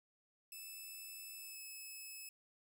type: tone with pitch glide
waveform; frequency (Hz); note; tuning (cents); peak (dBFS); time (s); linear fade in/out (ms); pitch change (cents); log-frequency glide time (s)
5% pulse; 2619 to 2590; E7 to E7; -12 to -31; -40; 0.52-2.29; 2; -19; 1.37-1.59
effects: 13-bit